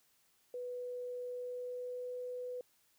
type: tone with pitch glide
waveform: sine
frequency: 493.9 to 497 Hz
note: B4 to B4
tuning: 0 to +11 cents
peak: -39 dBFS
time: 0.54-2.61 s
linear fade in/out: 2 ms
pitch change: +11 cents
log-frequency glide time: 1.21-2.13 s
effects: white hiss -72 dBFS RMS until 2.98 s